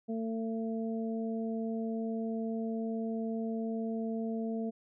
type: harmonic tone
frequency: 224.7 Hz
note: A3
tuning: 37 cents sharp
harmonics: 1 / 2 / 3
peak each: -33 / -39 / -43 dBFS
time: 0.08-4.71 s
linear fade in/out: 20 ms
effects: none